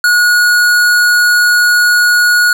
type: tone with hard clipping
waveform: sine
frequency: 1451 Hz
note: F#6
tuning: 34 cents flat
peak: -8 dBFS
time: 0.04-2.53 s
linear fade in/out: 2 ms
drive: 16 dB
effects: none